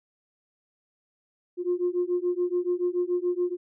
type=beating tone pair; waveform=sine; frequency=352.1 / 359.1 Hz; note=F4 / F4; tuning=+14 / +48 cents; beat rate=7 Hz; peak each=-26 dBFS; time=1.57-3.57 s; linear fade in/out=50 ms; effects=tanh soft clip ceiling -17 dBFS